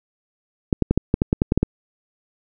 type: clicks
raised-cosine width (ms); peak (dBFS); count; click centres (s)
3; -3; 11; 0.728 / 0.823 / 0.91 / 0.976 / 1.141 / 1.219 / 1.329 / 1.419 / 1.521 / 1.576 / 1.63
effects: none